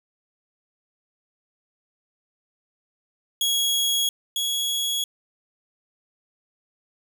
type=tone pair in turn; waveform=sawtooth; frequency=3322 / 3341 Hz; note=G#7 / G#7; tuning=0 / +10 cents; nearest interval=unison; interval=10 cents; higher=second; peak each=-17 / -20 dBFS; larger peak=first; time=3.41-4.09 / 4.36-5.04 s; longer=neither; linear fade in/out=2 ms; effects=none